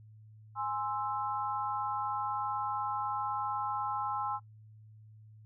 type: chord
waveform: sine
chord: Ab augmented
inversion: none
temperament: equal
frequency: 830.6 / 1046.5 / 1318.5 Hz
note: Ab5 / C6 / E6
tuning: 0 / 0 / 0 cents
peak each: -35 / -37 / -37 dBFS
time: 0.55-4.4 s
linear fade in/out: 50 ms
effects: noise-tail reverb RT60 0.1 s tail -18 dB re dry + added 108 Hz sine -52 dBFS peak until 5.45 s